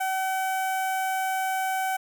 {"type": "tone with notch filter", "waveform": "sawtooth", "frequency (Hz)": 760, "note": "F#5", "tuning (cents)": 46, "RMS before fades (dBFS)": -27, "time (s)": [0, 1.97], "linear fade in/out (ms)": 10, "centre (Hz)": 4300, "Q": 0.72, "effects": []}